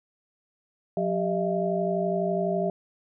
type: tone cluster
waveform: sine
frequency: 180 / 394.3 / 622 / 674 Hz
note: F#3 / G4 / D#5 / E5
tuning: -47 / +10 / -1 / +38 cents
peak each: -29 dBFS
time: 0.97-2.7 s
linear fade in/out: 2 ms
effects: none